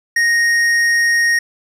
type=tone with hard clipping; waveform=sine; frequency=1864.7 Hz; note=A#6; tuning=in tune; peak=-13 dBFS; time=0.16-1.39 s; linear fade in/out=5 ms; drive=9 dB; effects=none